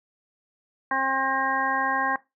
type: harmonic tone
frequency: 267.2 Hz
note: C4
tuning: 36 cents sharp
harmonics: 1 / 2 / 3 / 4 / 6 / 7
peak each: -35 / -36 / -28 / -26 / -29 / -31 dBFS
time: 0.91-2.16 s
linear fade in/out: 2 ms
effects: noise-tail reverb RT60 0.2 s tail -18 dB re dry